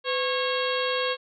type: harmonic tone with a mistuned harmonic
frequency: 546 Hz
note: C#5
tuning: 26 cents flat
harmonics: 1 / 2 / 3 / 4 / 5 / 6 / 7 / 8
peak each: -27 / -31 / -33 / -37 / -34 / -33 / -36 / -38 dBFS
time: 0.04-1.17 s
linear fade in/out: 50 ms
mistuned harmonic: 1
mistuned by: -130 cents
effects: none